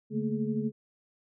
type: tone cluster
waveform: sine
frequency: 142.1 / 218.2 / 230.6 / 422.8 Hz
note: C#3 / A3 / A#3 / G#4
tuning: +43 / -14 / -19 / +31 cents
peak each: -36 / -30 / -34 / -36 dBFS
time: 0.1-0.72 s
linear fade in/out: 50 ms
effects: none